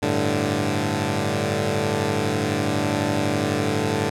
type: chord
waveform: 10% pulse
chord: G suspended second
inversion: none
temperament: equal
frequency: 98 / 110 / 146.83 Hz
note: G2 / A2 / D3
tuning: 0 / 0 / 0 cents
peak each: -17 dBFS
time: 0.02-4.1 s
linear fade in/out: 10 ms
effects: low-pass 10000 Hz 12 dB/octave